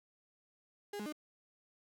35% pulse tone with pitch steps, 409.1 / 208.8 / 302.7 Hz, G#4 / G#3 / D#4, -26 / +10 / -48 cents, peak -38 dBFS, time 0.93-1.125 s, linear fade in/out 5 ms, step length 65 ms, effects none

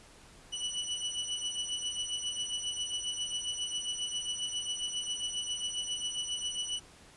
sawtooth beating tone pair, 2953 / 2960.4 Hz, F#7 / F#7, -4 / 0 cents, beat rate 7.4 Hz, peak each -32 / -35 dBFS, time 0.52-6.8 s, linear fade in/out 20 ms, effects pink hiss -56 dBFS RMS until 7.16 s + resampled to 24000 Hz

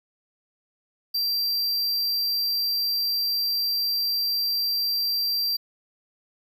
square tone, 4714 Hz, D8, 6 cents sharp, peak -23 dBFS, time 1.14-5.57 s, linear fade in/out 10 ms, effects 10-bit

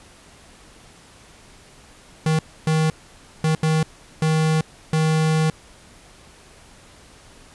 square tone bursts at uneven times, 157.7 Hz, D#3, 24 cents sharp, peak -17 dBFS, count 6, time 2.26-2.39 / 2.67-2.9 / 3.44-3.55 / 3.63-3.83 / 4.22-4.61 / 4.93-5.5 s, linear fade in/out 2 ms, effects pink hiss -48 dBFS RMS until 7.54 s + resampled to 24000 Hz

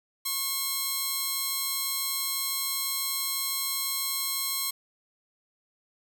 5% pulse tone pair together, 1084 / 4093 Hz, C#6 / C8, -39 / -39 cents, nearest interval octave + major seventh, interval 2300 cents, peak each -20 / -23 dBFS, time 0.25-4.71 s, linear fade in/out 10 ms, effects none

